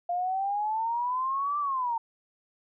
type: exponential two-way sweep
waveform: sine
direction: up then down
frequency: 695 to 1182 to 901 Hz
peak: -26 dBFS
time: 0.09-1.98 s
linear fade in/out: 5 ms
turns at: 1.59 s
effects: none